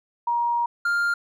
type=tone pair in turn; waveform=sine / triangle; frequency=947 / 1400.2 Hz; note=A#5 / F6; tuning=+27 / +4 cents; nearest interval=perfect fifth; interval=677 cents; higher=second; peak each=-20 / -18 dBFS; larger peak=second; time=0.27-0.66 / 0.85-1.14 s; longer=first; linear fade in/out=5 ms; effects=none